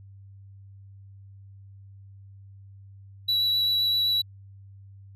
triangle tone with vibrato, 3925 Hz, B7, 11 cents flat, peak -20 dBFS, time 3.28-4.22 s, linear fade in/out 10 ms, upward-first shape triangle, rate 7.7 Hz, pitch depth 11 cents each way, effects added 98 Hz sine -45 dBFS peak until 5.15 s

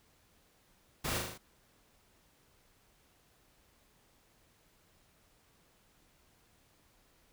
pink noise with echo, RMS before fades -36 dBFS, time 1.04-1.19 s, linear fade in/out 10 ms, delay 38 ms, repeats 5, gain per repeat -3 dB, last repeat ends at 1.38 s, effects pink hiss -68 dBFS RMS until 7.32 s

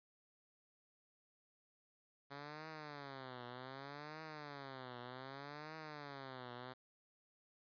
5% pulse tone with vibrato, 138.9 Hz, C#3, 4 cents sharp, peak -37 dBFS, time 2.3-6.74 s, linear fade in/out 20 ms, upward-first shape triangle, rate 0.65 Hz, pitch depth 240 cents each way, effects resampled to 11025 Hz + 13-bit

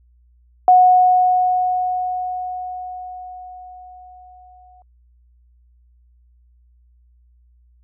sine tone with exponential decay, 732 Hz, F#5, 19 cents flat, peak -6 dBFS, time 0.68-4.82 s, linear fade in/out 1 ms, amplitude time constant 900 ms, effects added 60 Hz sine -51 dBFS peak until 7.83 s

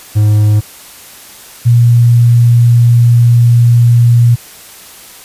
triangle / sine tone pair in turn, 105.7 / 119.12 Hz, G#2 / A#2, +31 / +38 cents, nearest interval major second, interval 207 cents, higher second, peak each -3 dBFS, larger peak neither, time 0.15-0.61 / 1.65-4.36 s, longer second, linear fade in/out 20 ms, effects white hiss -34 dBFS RMS until 5.24 s + resampled to 32000 Hz

